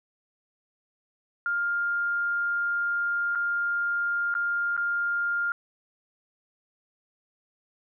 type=tone with dropouts; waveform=sine; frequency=1404 Hz; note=F6; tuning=9 cents sharp; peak=-24 dBFS; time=1.46-5.52 s; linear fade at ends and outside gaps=1 ms; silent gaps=3.351-3.356 / 4.341-4.351 / 4.766-4.776 s; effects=none